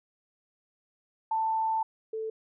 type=tone pair in turn; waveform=sine; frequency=887 / 441.1 Hz; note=A5 / A4; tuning=+14 / +4 cents; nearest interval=octave; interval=1210 cents; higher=first; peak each=-25 / -31 dBFS; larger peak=first; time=1.31-1.83 / 2.13-2.3 s; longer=first; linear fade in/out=5 ms; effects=none